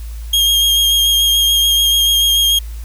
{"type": "tone with vibrato", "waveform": "40% pulse", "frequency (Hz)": 3240, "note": "G#7", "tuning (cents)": -43, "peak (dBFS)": -9, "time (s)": [0.33, 2.59], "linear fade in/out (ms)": 5, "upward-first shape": "sine", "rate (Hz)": 6.9, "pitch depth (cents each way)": 16, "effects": ["added 56 Hz sine -24 dBFS peak until 2.84 s", "white hiss -43 dBFS RMS until 2.84 s"]}